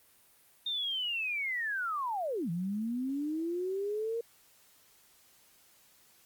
sine linear two-way sweep, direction down then up, 3677 to 162.5 to 468.7 Hz, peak -31 dBFS, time 0.66-4.21 s, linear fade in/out 5 ms, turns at 2.5 s, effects white hiss -63 dBFS RMS until 6.25 s + Opus 32 kbps

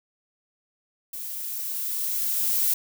violet noise with level ramp, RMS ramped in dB -35 to -22 dBFS, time 1.13-2.74 s, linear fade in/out 5 ms, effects none

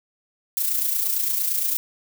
violet noise with amplitude modulation, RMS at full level -21 dBFS, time 0.57-1.77 s, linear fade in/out 0 ms, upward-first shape sine, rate 28.8 Hz, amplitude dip 50%, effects none

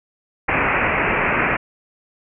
white low-pass noise, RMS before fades -19 dBFS, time 0.48-1.57 s, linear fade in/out 10 ms, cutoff 2600 Hz, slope 96 dB/octave, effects none

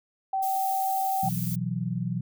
sine tone, 770 Hz, G5, 31 cents flat, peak -24 dBFS, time 0.33-1.29 s, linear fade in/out 5 ms
violet noise, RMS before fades -36 dBFS, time 0.42-1.56 s, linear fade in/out 10 ms
sine chord, B suspended fourth, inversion none, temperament equal, 123.47 / 164.81 / 185 Hz, B2 / E3 / F#3, 0 / 0 / 0 cents, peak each -31 dBFS, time 1.23-2.21 s, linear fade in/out 5 ms
effects none

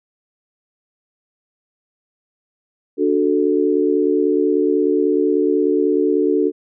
sine chord, D major, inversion none, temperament equal, 293.7 / 370 / 440 Hz, D4 / F#4 / A4, 0 / 0 / 0 cents, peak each -18 dBFS, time 2.97-6.52 s, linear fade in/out 50 ms, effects none

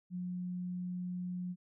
sine tone, 179.8 Hz, F#3, 49 cents flat, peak -36 dBFS, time 0.1-1.56 s, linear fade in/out 50 ms, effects none

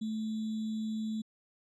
sine tone with sample-and-hold, 218.5 Hz, A3, 12 cents flat, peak -32 dBFS, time 0.01-1.22 s, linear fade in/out 10 ms, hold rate 3675 Hz, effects low-pass 7000 Hz 12 dB/octave

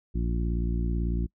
harmonic tone, 58.1 Hz, A#1, 5 cents flat, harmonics 1 / 2 / 3 / 4 / 5 / 6, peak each -26 / -35 / -33 / -38 / -39 / -40 dBFS, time 0.14-1.27 s, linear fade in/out 20 ms, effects noise-tail reverb RT60 0.1 s tail -25 dB re dry

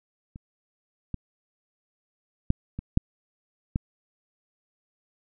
clicks, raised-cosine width 5 ms, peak -28 / -18 / -8 / -20 / -6 / -12 dBFS, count 6, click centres 0.359 / 1.143 / 2.504 / 2.79 / 2.974 / 3.759 s, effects none

